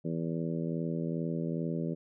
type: harmonic tone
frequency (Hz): 82.41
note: E2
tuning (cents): 0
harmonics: 2 / 3 / 4 / 5 / 6 / 7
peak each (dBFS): -33 / -37 / -39 / -41 / -43 / -44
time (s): 0.04-1.95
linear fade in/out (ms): 20
effects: none